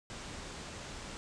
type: low-pass noise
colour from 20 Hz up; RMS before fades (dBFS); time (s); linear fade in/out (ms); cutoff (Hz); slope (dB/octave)
pink; -45; 0.1-1.17; 0; 8600; 48
effects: none